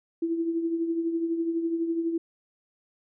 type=tone with tremolo; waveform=sine; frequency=332.2 Hz; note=E4; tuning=13 cents sharp; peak=-22 dBFS; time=0.22-2.18 s; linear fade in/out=5 ms; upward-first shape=triangle; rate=12 Hz; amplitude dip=60%; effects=none